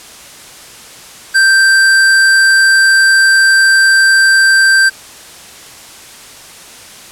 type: tone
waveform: square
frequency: 1568 Hz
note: G6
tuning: in tune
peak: -6 dBFS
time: 1.34-4.9 s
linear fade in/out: 20 ms
effects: white hiss -34 dBFS RMS until 7.11 s + low-pass 10000 Hz 12 dB/octave